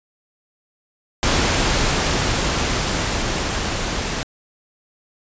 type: noise with level ramp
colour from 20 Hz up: pink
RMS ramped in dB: -17 to -24 dBFS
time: 1.23-4.23 s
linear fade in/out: 0 ms
effects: resampled to 16000 Hz